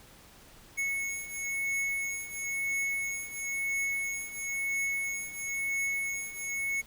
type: beating tone pair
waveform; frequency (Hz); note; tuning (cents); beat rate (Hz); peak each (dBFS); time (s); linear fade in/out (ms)
square; 2200 / 2200.99; C#7 / C#7; -14 / -13; 0.99; -37 / -33; 0.77-6.82; 20
effects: pink hiss -55 dBFS RMS until 6.86 s